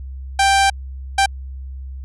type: tone bursts at uneven times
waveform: sawtooth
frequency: 786 Hz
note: G5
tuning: 4 cents sharp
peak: -8 dBFS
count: 2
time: 0.39-0.7 / 1.18-1.26 s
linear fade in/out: 5 ms
effects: added 66 Hz sine -28 dBFS peak until 2.04 s + resampled to 24000 Hz